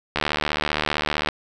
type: click train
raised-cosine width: 0.3 ms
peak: -5 dBFS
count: 86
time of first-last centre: 0.16-1.287 s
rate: 75.4 Hz
effects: none